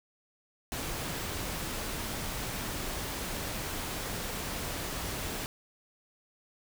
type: noise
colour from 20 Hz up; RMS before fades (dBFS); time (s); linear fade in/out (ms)
pink; -36; 0.72-5.46; 0
effects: none